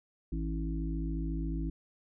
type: harmonic tone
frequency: 54.1 Hz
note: A1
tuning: 29 cents flat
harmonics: 1 / 3 / 5 / 6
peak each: -33 / -38 / -40 / -41 dBFS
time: 0.32-1.7 s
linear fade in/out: 5 ms
effects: none